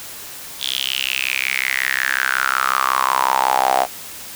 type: tone with high-pass filter sweep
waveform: sawtooth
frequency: 65.5 Hz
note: C2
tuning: 2 cents sharp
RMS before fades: -19 dBFS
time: 0.59-3.87 s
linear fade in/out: 50 ms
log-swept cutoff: 3500 to 710 Hz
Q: 7.1
effects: white hiss -34 dBFS RMS until 4.35 s